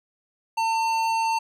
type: tone with tanh clipping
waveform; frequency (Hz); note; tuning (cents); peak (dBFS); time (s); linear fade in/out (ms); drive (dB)
sine; 901; A5; +41; -23; 0.57-1.39; 10; 16
effects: none